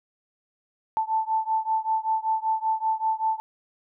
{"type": "beating tone pair", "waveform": "sine", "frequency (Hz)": [880, 885.2], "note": ["A5", "A5"], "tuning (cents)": [0, 10], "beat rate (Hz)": 5.2, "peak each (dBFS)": [-25, -26], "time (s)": [0.97, 3.4], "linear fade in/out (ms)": 0, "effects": []}